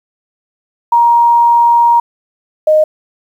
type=tone pair in turn; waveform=sine; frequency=942 / 618.4 Hz; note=A#5 / D#5; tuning=+18 / -11 cents; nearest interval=perfect fifth; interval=729 cents; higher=first; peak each=-5 dBFS; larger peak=neither; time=0.92-2 / 2.67-2.84 s; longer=first; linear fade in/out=5 ms; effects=7-bit